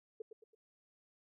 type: tone with echo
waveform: sine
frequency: 440 Hz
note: A4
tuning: in tune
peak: -40 dBFS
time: 0.2-0.22 s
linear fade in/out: 5 ms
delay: 110 ms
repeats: 3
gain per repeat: -8 dB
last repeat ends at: 0.55 s
effects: none